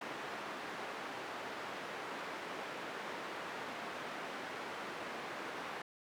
white band-pass noise, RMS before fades -44 dBFS, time 0.01-5.82 s, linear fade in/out 5 ms, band 230 to 1600 Hz, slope 12 dB/octave, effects none

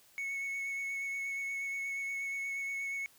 triangle tone with vibrato, 2207 Hz, C#7, 8 cents flat, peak -33 dBFS, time 0.18-3.06 s, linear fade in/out 0 ms, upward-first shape sine, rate 8.4 Hz, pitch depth 13 cents each way, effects white hiss -63 dBFS RMS until 3.18 s

